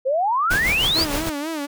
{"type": "exponential sweep", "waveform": "sine", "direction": "up", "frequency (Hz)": [502, 5020], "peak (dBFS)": -17, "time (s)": [0.05, 1.05], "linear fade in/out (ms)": 20}
{"type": "noise with tremolo", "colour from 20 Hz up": "pink", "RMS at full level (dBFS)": -24, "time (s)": [0.5, 1.3], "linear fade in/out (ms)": 10, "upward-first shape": "sine", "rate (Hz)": 6.5, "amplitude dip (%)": 55}
{"type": "tone with vibrato", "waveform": "sawtooth", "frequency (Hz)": 305, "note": "D#4", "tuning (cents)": -34, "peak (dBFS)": -21, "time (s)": [0.94, 1.67], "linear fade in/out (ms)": 20, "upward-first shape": "sine", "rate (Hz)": 4, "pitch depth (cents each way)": 130}
{"effects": []}